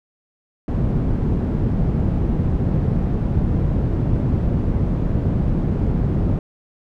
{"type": "low-pass noise", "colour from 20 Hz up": "white", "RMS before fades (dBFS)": -19, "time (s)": [0.68, 6.39], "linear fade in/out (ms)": 2, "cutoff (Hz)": 170, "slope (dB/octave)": 12, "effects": []}